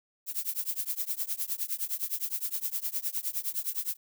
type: noise with tremolo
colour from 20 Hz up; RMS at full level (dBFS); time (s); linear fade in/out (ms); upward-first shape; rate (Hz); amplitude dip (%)
violet; -29; 0.26-3.97; 50; triangle; 9.7; 100
effects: none